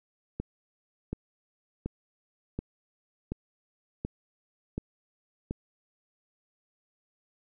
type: click train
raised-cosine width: 3 ms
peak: -19 dBFS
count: 8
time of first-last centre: 0.4-5.509 s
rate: 1.37 Hz
effects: none